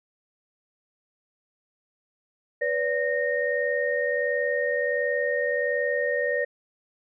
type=tone cluster; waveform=sine; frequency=492.6 / 574 / 1850 Hz; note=B4 / D5 / A#6; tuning=-5 / -40 / -14 cents; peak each=-27 / -27 / -27 dBFS; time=2.61-6.45 s; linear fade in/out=10 ms; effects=none